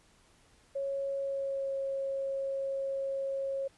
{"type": "tone with pitch glide", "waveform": "sine", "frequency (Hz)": [551, 544.4], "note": ["C#5", "C#5"], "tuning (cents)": [-11, -31], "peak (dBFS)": -31, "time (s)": [0.75, 3.68], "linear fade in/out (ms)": 10, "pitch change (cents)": -20, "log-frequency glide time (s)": [1.17, 1.74], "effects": ["pink hiss -64 dBFS RMS until 3.77 s", "resampled to 24000 Hz"]}